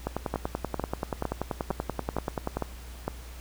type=two click trains; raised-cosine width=1 ms; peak=-14 / -14 dBFS; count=27 / 7; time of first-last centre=0.07-2.57 / 0.34-3.08 s; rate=10.4 / 2.19 Hz; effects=added 60 Hz sine -41 dBFS peak until 3.4 s + pink hiss -49 dBFS RMS until 3.4 s